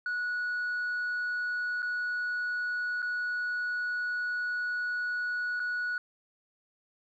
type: tone with dropouts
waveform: sine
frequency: 1465 Hz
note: F#6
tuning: 18 cents flat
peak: -27 dBFS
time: 0.06-5.98 s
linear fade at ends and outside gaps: 2 ms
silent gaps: 1.821-1.827 / 3.02-3.026 / 5.596-5.6 s
effects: tanh soft clip ceiling -28 dBFS